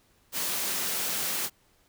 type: high-pass noise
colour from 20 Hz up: white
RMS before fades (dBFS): -30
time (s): 0.32-1.5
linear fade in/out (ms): 50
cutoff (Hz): 120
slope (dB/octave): 24
effects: pink hiss -65 dBFS RMS until 1.88 s